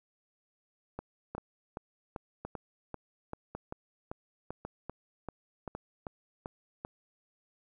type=two click trains; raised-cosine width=1 ms; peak=-24 / -24 dBFS; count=5 / 16; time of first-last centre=1.35-5.75 / 0.99-6.849 s; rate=0.909 / 2.56 Hz; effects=11-bit